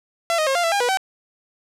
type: tone with pitch steps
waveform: sawtooth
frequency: 675 / 622 / 538 / 697 / 666 / 806 / 487.9 / 766 Hz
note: E5 / D#5 / C5 / F5 / E5 / G5 / B4 / G5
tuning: +41 / -1 / +48 / -4 / +18 / +48 / -21 / -40 cents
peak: -14 dBFS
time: 0.3-0.972 s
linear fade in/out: 0 ms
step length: 84 ms
effects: low-pass 10000 Hz 12 dB/octave